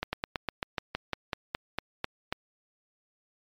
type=slowing click train; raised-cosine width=0.3 ms; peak=-13 dBFS; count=14; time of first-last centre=0.03-2.325 s; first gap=100 ms; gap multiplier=1.09; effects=MP3 96 kbps